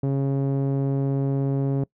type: tone with low-pass filter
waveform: sawtooth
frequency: 137.2 Hz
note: C#3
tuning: 17 cents flat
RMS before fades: -23 dBFS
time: 0.03-1.84 s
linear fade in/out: 5 ms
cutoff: 450 Hz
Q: 0.96
effects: noise-tail reverb RT60 0.1 s tail -24 dB re dry